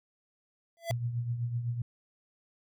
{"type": "tone with exponential growth", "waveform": "square", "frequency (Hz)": 672, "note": "E5", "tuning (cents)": 33, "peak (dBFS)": -27, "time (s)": [0.77, 0.91], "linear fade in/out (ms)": 0, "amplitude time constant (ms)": 29}
{"type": "tone with tremolo", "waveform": "sine", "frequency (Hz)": 119.3, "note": "A#2", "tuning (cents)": 41, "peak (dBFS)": -27, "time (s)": [0.9, 1.82], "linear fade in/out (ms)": 5, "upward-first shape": "triangle", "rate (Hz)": 7.9, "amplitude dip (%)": 65}
{"effects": []}